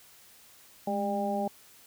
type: harmonic tone with a mistuned harmonic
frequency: 200 Hz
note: G3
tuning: 35 cents sharp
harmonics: 1 / 2 / 3 / 4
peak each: -32 / -37 / -33 / -32 dBFS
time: 0.87-1.48 s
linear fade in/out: 5 ms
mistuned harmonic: 1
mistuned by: +66 cents
effects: white hiss -56 dBFS RMS until 1.86 s